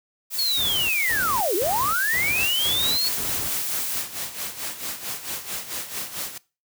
blue noise, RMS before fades -28 dBFS, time 0.3-4.04 s, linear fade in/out 50 ms
sine linear two-way sweep, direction down then up, 4435 to 329.6 to 4435 Hz, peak -21 dBFS, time 0.38-3.09 s, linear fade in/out 10 ms, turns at 1.55 s
pink noise bursts, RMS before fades -34 dBFS, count 6, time 0.57-3.49 s, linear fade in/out 5 ms, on 320 ms, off 200 ms
white noise with tremolo, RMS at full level -29 dBFS, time 2.38-6.38 s, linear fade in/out 5 ms, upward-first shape sine, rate 4.5 Hz, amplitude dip 70%
effects noise-tail reverb RT60 0.3 s tail -20 dB re dry + high-pass 60 Hz 12 dB/octave

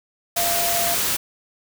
sine tone in noise, 688 Hz, F5, 26 cents flat, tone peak -24 dBFS, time 0.36-0.95 s, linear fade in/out 10 ms, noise white, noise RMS -22 dBFS, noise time 0.36-1.17 s, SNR -5 dB, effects none

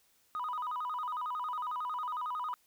sine tone with vibrato, 1108.7 Hz, C#6, in tune, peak -32 dBFS, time 0.35-2.54 s, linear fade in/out 0 ms, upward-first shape square, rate 11 Hz, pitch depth 200 cents each way, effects tanh soft clip ceiling -31 dBFS + white hiss -69 dBFS RMS until 2.66 s

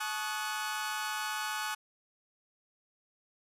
sawtooth chord, D# half-diminished seventh, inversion second, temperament equal with one note detuned, 859.4 / 1108.7 / 1244.5 / 1480 Hz, A5 / C#6 / D#6 / F#6, -41 / 0 / 0 / 0 cents, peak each -34 / -38 / -37 / -34 dBFS, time 0-1.75 s, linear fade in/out 10 ms, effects resampled to 32000 Hz

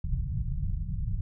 pink low-pass noise, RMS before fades -30 dBFS, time 0.04-1.21 s, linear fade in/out 5 ms, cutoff 160 Hz, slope 48 dB/octave, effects none

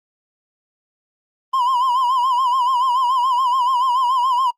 triangle tone with vibrato, 1011 Hz, B5, 40 cents sharp, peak -13 dBFS, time 1.53-4.51 s, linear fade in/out 10 ms, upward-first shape sine, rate 7 Hz, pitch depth 100 cents each way, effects noise-tail reverb RT60 0.1 s tail -24 dB re dry + Opus 32 kbps

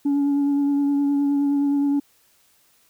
sine tone with vibrato, 283.4 Hz, C#4, 38 cents sharp, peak -15 dBFS, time 0.05-2 s, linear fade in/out 10 ms, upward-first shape triangle, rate 9.6 Hz, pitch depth 21 cents each way, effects tanh soft clip ceiling -16 dBFS + white hiss -60 dBFS RMS until 2.89 s

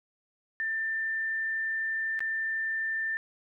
sine tone with dropouts, 1786 Hz, A6, 25 cents sharp, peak -28 dBFS, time 0.6-3.17 s, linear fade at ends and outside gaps 0 ms, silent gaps 2.192-2.205 s, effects none

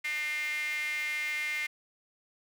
sawtooth tone with high-pass filter, 301.2 Hz, D4, 44 cents sharp, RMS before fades -33 dBFS, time 0.04-1.67 s, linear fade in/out 10 ms, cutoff 2100 Hz, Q 9.4, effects none

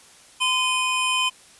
square tone cluster, 1024 / 2485 / 3073 Hz, C6 / D#7 / G7, -38 / -3 / -35 cents, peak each -25 dBFS, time 0.4-1.3 s, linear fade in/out 20 ms, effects white hiss -50 dBFS RMS until 1.59 s + resampled to 24000 Hz

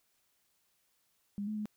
sine tone with pitch steps, 202.8 / 213.9 / 211.3 Hz, G#3 / A3 / G#3, -41 / -49 / +30 cents, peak -34 dBFS, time 1.38-1.656 s, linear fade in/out 0 ms, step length 92 ms, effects white hiss -75 dBFS RMS until 1.76 s

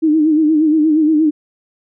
sine tone with vibrato, 309.7 Hz, D#4, 8 cents flat, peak -9 dBFS, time 0.02-1.31 s, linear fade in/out 20 ms, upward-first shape sine, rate 8.5 Hz, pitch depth 69 cents each way, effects none

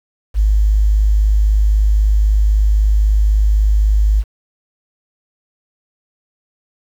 sine tone, 51.91 Hz, G#1, in tune, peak -9 dBFS, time 0.34-4.24 s, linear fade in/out 50 ms, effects 7-bit

